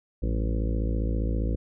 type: harmonic tone with a mistuned harmonic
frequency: 55 Hz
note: A1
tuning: in tune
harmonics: 1 / 2 / 3 / 4 / 5 / 6 / 7 / 8 / 9 / 10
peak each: -25 / -32 / -37 / -37 / -37 / -38 / -44 / -43 / -40 / -46 dBFS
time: 0.22-1.56 s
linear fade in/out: 10 ms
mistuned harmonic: 3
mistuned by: +150 cents
effects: none